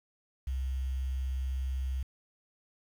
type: tone with quantisation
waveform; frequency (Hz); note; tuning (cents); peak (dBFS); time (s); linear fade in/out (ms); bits
sine; 65.41; C2; 0; -30; 0.47-2.03; 5; 9
effects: none